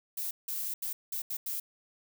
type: noise bursts at uneven times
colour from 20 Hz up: violet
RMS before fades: -35 dBFS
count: 6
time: 0.17-0.31 / 0.48-0.74 / 0.82-0.93 / 1.12-1.22 / 1.3-1.37 / 1.46-1.6 s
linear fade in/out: 5 ms
effects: none